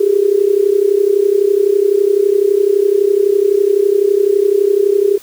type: tone with amplitude modulation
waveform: sine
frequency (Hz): 401.6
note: G4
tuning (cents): +42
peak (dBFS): -5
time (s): 0-5.18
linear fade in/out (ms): 10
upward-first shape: sine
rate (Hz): 31.9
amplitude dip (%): 85
effects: white hiss -40 dBFS RMS until 5.22 s